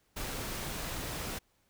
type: noise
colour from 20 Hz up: pink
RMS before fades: -38 dBFS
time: 0.16-1.39 s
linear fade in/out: 10 ms
effects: pink hiss -72 dBFS RMS until 1.69 s